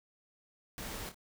pink noise with echo, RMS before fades -42 dBFS, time 0.78-1.09 s, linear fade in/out 0 ms, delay 27 ms, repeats 2, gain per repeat -8 dB, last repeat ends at 1.144 s, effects none

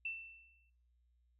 sine tone with exponential decay, 2677 Hz, E7, 26 cents sharp, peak -36 dBFS, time 0.05-0.7 s, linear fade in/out 5 ms, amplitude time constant 140 ms, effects noise-tail reverb RT60 0.5 s tail -21 dB re dry + added 60 Hz sine -70 dBFS peak until 1.39 s

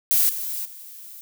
violet noise with level steps, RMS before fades -18 / -29 / -41 dBFS, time 0.11-1.21 s, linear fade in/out 0 ms, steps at 0.29 / 0.65 s, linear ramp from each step 5 ms, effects none

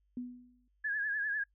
sine tone with exponential decay, 246.9 Hz, B3, in tune, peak -34 dBFS, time 0.17-0.68 s, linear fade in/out 2 ms, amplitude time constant 110 ms
sine tone with vibrato, 1680 Hz, G#6, 19 cents sharp, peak -31 dBFS, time 0.84-1.44 s, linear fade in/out 10 ms, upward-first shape triangle, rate 10 Hz, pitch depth 81 cents each way
effects noise-tail reverb RT60 0.1 s tail -25 dB re dry + added 50 Hz sine -70 dBFS peak until 1.54 s

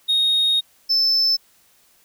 triangle tone pair in turn, 3729 / 5274 Hz, A#7 / E8, 0 / 0 cents, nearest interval tritone, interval 600 cents, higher second, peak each -13 dBFS, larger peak neither, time 0.08-0.61 / 0.89-1.37 s, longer first, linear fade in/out 20 ms, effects tanh soft clip ceiling -10 dBFS + white hiss -57 dBFS RMS until 2.04 s

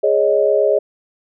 sine chord, Ab suspended fourth, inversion none, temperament equal, 415.3 / 554.4 / 622.3 Hz, Ab4 / Db5 / Eb5, 0 / 0 / 0 cents, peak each -16 dBFS, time 0.03-0.79 s, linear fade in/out 10 ms, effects none

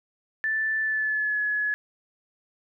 sine tone with pitch glide, 1760 to 1696.1 Hz, A6 to G#6, 0 to +36 cents, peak -23 dBFS, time 0.44-1.74 s, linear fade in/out 0 ms, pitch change -64 cents, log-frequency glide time 0.81-1.4 s, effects none

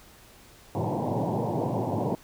pink band-pass noise, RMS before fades -28 dBFS, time 0.75-2.15 s, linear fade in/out 0 ms, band 100 to 980 Hz, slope 96 dB/octave, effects pink hiss -53 dBFS RMS until 2.23 s

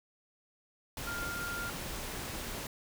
sine tone in noise, 1400 Hz, F6, 4 cents sharp, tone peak -37 dBFS, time 1.07-1.7 s, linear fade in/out 2 ms, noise pink, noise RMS -40 dBFS, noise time 0.97-2.67 s, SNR 0 dB, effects none

